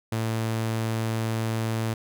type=tone; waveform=sawtooth; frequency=112.5 Hz; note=A2; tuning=39 cents sharp; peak=-21 dBFS; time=0.12-1.94 s; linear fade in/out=5 ms; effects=none